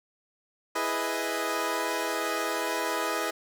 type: chord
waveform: 15% pulse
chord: E major seventh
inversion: none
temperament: equal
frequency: 329.6 / 415.3 / 493.9 / 622.3 Hz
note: E4 / G#4 / B4 / D#5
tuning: 0 / 0 / 0 / 0 cents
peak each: -27 dBFS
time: 0.75-3.31 s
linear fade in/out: 10 ms
effects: none